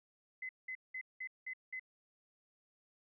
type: tone bursts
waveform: sine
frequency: 2036 Hz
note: C7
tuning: 48 cents flat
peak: -40 dBFS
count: 6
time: 0.42-1.796 s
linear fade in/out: 5 ms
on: 71 ms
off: 190 ms
effects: none